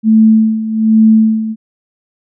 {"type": "tone with tremolo", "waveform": "sine", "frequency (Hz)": 220, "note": "A3", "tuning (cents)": 0, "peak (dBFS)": -3, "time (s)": [0.03, 1.56], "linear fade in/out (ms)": 50, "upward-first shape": "sine", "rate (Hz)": 1.2, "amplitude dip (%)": 75, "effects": []}